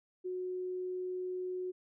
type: tone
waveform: sine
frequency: 366.3 Hz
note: F#4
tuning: 17 cents flat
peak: -35 dBFS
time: 0.24-1.72 s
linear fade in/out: 20 ms
effects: none